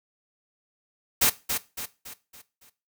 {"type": "noise with echo", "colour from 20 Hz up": "white", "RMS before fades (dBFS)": -20, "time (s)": [1.21, 1.3], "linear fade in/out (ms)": 10, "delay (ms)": 280, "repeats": 5, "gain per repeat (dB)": -7, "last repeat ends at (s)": 2.7, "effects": ["noise-tail reverb RT60 0.3 s tail -17 dB re dry"]}